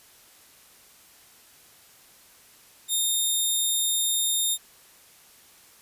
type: tone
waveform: 10% pulse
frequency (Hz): 3669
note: A#7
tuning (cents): -28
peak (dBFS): -14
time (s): 2.88-4.58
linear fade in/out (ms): 50
effects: white hiss -54 dBFS RMS until 5.81 s + resampled to 32000 Hz